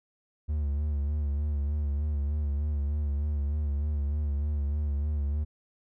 triangle tone with vibrato, 73 Hz, D2, 10 cents flat, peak -24 dBFS, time 0.48-5.45 s, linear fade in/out 20 ms, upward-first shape sine, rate 3.3 Hz, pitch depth 56 cents each way, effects none

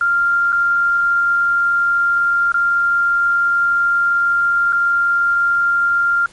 sine tone with dropouts, 1393 Hz, F6, 5 cents flat, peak -12 dBFS, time 0.01-6.26 s, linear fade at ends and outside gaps 2 ms, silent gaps 0.522-0.527 / 2.52-2.542 / 4.724-4.729 s, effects pink hiss -45 dBFS RMS until 6.32 s + MP3 48 kbps

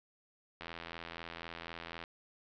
click train, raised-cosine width 0.3 ms, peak -27 dBFS, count 121, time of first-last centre 0.61-2.039 s, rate 84 Hz, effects low-pass 5000 Hz 12 dB/octave

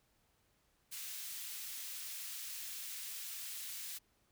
white high-pass noise, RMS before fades -45 dBFS, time 0.91-3.99 s, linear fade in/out 20 ms, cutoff 2100 Hz, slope 12 dB/octave, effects pink hiss -75 dBFS RMS until 4.31 s

